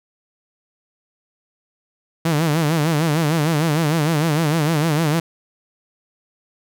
sawtooth tone with vibrato, 156.5 Hz, D#3, 10 cents sharp, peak -12 dBFS, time 2.25-5.2 s, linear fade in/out 5 ms, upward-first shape sine, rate 6.6 Hz, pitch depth 130 cents each way, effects none

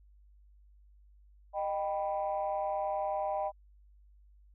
sine chord, Eb augmented, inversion none, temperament equal with one note detuned, 614.4 / 784 / 987.8 Hz, Eb5 / G5 / B5, -22 / 0 / 0 cents, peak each -33 / -33 / -39 dBFS, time 1.53-3.52 s, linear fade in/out 50 ms, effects tanh soft clip ceiling -23 dBFS + added 50 Hz sine -57 dBFS peak until 4.54 s

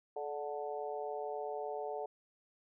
harmonic tone with a mistuned harmonic, 147.1 Hz, D3, 3 cents sharp, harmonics 3 / 4 / 5 / 6, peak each -41 / -43 / -42 / -47 dBFS, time 0.16-2.06 s, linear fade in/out 5 ms, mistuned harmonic 3, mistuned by -37 cents, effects none

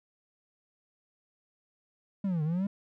triangle linear two-way sweep, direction down then up, 204.2 to 148.1 to 204.2 Hz, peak -25 dBFS, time 2.24-2.67 s, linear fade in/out 5 ms, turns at 2.43 s, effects none

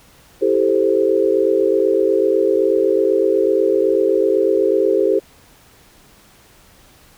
sine chord, A minor seventh, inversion second, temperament equal, 329.6 / 392 / 440 / 523.3 Hz, E4 / G4 / A4 / C5, 0 / 0 / 0 / 0 cents, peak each -21 / -16 / -18 / -19 dBFS, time 0.41-5.2 s, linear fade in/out 20 ms, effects pink hiss -49 dBFS RMS until 7.17 s

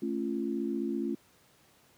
sine chord, A augmented, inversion none, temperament just, 220 / 275 / 343.8 Hz, A3 / C#4 / E#4, 0 / -14 / -27 cents, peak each -34 dBFS, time 0.02-1.15 s, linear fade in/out 5 ms, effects pink hiss -63 dBFS RMS until 1.97 s + high-pass 100 Hz 12 dB/octave

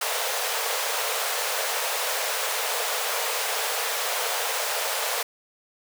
pink high-pass noise, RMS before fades -27 dBFS, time 0.01-5.23 s, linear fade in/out 5 ms, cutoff 440 Hz, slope 96 dB/octave, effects none

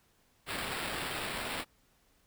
blue noise with sample-and-hold, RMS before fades -37 dBFS, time 0.46-1.65 s, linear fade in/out 50 ms, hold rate 6300 Hz, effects pink hiss -69 dBFS RMS until 2.26 s

